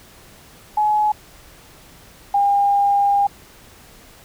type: tone pair in turn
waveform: sine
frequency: 846 / 805 Hz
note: G#5 / G5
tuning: +32 / +46 cents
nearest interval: minor second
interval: 86 cents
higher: first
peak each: -14 / -13 dBFS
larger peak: second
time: 0.77-1.12 / 2.34-3.27 s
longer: second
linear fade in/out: 5 ms
effects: pink hiss -46 dBFS RMS until 4.24 s